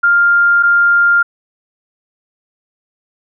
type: tone pair in turn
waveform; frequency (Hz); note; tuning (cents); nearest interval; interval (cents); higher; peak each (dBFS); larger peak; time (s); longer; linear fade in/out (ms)
sine; 1400 / 1400; F6 / F6; +4 / +4; unison; 0; neither; -7; neither; 0.03-0.63 / 0.63-1.23; neither; 10
effects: none